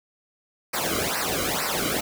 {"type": "noise with flanger", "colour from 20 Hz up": "pink", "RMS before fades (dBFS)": -26, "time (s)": [0.73, 2.01], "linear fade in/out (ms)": 10, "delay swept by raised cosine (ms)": [0.29, 1.16], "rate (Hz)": 2.2, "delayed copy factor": -0.95, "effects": []}